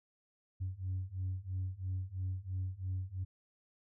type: beating tone pair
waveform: sine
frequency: 91.8 / 94.8 Hz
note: F#2 / F#2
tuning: -13 / +43 cents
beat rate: 3 Hz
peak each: -38 / -37 dBFS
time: 0.6-3.25 s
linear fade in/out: 20 ms
effects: tanh soft clip ceiling -31 dBFS